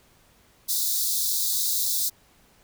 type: high-pass noise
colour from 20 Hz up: white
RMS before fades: -25 dBFS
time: 0.68-2.1 s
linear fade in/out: 20 ms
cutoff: 3600 Hz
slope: 96 dB/octave
effects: pink hiss -59 dBFS RMS until 2.63 s